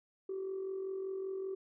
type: tone with amplitude modulation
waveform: sine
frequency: 383.3 Hz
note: G4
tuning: 39 cents flat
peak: -33 dBFS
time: 0.29-1.55 s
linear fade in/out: 5 ms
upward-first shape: sine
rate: 45.2 Hz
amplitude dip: 50%
effects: tanh soft clip ceiling -32 dBFS